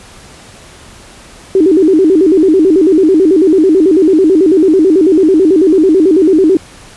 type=tone with vibrato; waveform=sine; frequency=345.7 Hz; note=F4; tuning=18 cents flat; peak=-4 dBFS; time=1.55-6.57 s; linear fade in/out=2 ms; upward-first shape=square; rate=9.1 Hz; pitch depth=180 cents each way; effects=pink hiss -36 dBFS RMS until 6.96 s + resampled to 24000 Hz